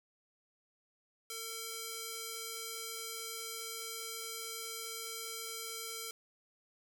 square tone with band-pass filter, 452.4 Hz, A4, 48 cents sharp, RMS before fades -43 dBFS, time 1.3-6.11 s, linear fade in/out 2 ms, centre 9700 Hz, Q 0.53, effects none

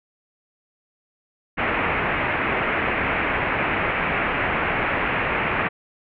white low-pass noise, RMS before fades -23 dBFS, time 1.57-5.69 s, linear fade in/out 20 ms, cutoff 2500 Hz, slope 48 dB/octave, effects none

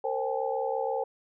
sine tone cluster, 459.3 / 528 / 788 / 854 Hz, A#4 / C5 / G5 / G#5, -26 / +16 / +9 / +48 cents, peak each -32 / -31 / -33 / -36 dBFS, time 0.04-1.04 s, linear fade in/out 5 ms, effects none

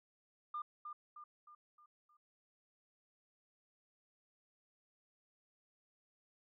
sine tone with echo, 1204 Hz, D6, 43 cents sharp, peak -38 dBFS, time 0.54-0.62 s, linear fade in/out 5 ms, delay 310 ms, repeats 5, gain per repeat -6 dB, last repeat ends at 2.17 s, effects tanh soft clip ceiling -34 dBFS

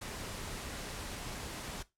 pink noise, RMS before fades -42 dBFS, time 0.01-1.83 s, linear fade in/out 10 ms, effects noise-tail reverb RT60 0.2 s tail -17 dB re dry + low-pass 11000 Hz 12 dB/octave

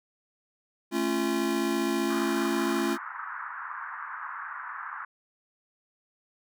square chord, A augmented, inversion none, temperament just, 220 / 275 / 343.8 Hz, A3 / C#4 / E#4, 0 / -14 / -27 cents, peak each -32 / -31 / -29 dBFS, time 0.91-2.98 s, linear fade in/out 50 ms
pink band-pass noise, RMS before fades -38 dBFS, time 2.1-5.05 s, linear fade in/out 5 ms, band 1000 to 1700 Hz, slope 48 dB/octave
effects none

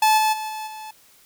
45% pulse tone with level steps, 867 Hz, A5, 26 cents flat, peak -14 / -17 / -27 / -29 / -34 dBFS, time 0.02-0.91 s, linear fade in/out 5 ms, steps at 0.17 / 0.32 / 0.48 / 0.66 s, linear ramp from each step 20 ms, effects white hiss -54 dBFS RMS until 1.25 s

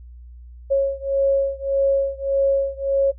sine beating tone pair, 548 / 549.7 Hz, C#5 / C#5, -20 / -15 cents, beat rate 1.7 Hz, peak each -19 / -20 dBFS, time 0.7-3.12 s, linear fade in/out 20 ms, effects noise-tail reverb RT60 0.1 s tail -21 dB re dry + added 60 Hz sine -38 dBFS peak until 3.18 s

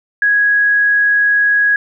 sine tone, 1661.2 Hz, G#6, in tune, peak -9 dBFS, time 0.22-1.76 s, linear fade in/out 2 ms, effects none

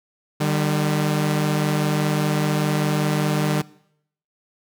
sawtooth tone pair together, 150.98 / 196 Hz, D3 / G3, +48 / 0 cents, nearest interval perfect fourth, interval 452 cents, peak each -16 / -21 dBFS, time 0.4-3.62 s, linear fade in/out 10 ms, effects noise-tail reverb RT60 0.7 s tail -21 dB re dry

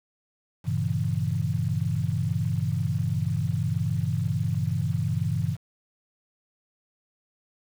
sine chord, G diminished seventh, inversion none, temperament equal, 98 / 116.54 / 138.59 / 164.81 Hz, G2 / Bb2 / Db3 / Fb3, 0 / 0 / 0 / 0 cents, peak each -29 dBFS, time 0.64-5.57 s, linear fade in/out 50 ms, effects 8-bit

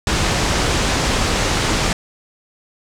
pink low-pass noise, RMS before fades -18 dBFS, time 0.07-1.93 s, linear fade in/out 2 ms, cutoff 7800 Hz, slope 24 dB/octave, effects none

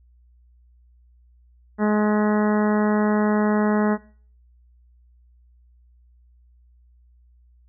harmonic tone with a mistuned harmonic, 210.8 Hz, G#3, 26 cents sharp, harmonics 1 / 2 / 3 / 4 / 5 / 6 / 7 / 8 / 9, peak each -18 / -24 / -28 / -30 / -32 / -34 / -35 / -36 / -37 dBFS, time 1.78-3.98 s, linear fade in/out 50 ms, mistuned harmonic 9, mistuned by +16 cents, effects noise-tail reverb RT60 0.5 s tail -22 dB re dry + added 60 Hz sine -52 dBFS peak until 7.68 s

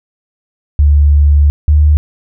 sine tone pair in turn, 72.8 / 74.89 Hz, D2 / D2, -15 / +34 cents, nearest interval unison, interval 49 cents, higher second, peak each -4 dBFS, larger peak neither, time 0.79-1.5 / 1.68-1.97 s, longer first, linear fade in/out 0 ms, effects none

